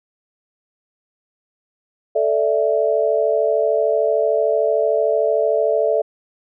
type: chord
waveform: sine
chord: A suspended fourth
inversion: none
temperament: just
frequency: 440 / 586.7 / 660 Hz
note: A4 / D5 / E5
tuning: 0 / -2 / +2 cents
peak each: -19 dBFS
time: 2.15-6.02 s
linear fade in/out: 10 ms
effects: none